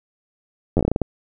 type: slowing click train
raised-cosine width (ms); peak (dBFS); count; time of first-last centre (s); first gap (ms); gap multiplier
2; -5; 10; 0.77-1.017; 10; 1.24
effects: none